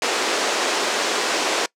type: band-pass noise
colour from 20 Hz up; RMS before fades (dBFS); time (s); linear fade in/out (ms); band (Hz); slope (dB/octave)
pink; -22; 0.02-1.66; 2; 330 to 7500; 24
effects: noise-tail reverb RT60 0.1 s tail -23 dB re dry